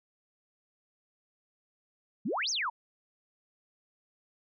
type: exponential two-way sweep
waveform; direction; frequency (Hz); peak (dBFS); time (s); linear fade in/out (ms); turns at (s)
sine; up then down; 171.1 to 6645 to 845; -29; 2.25-2.7; 10; 2.5
effects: none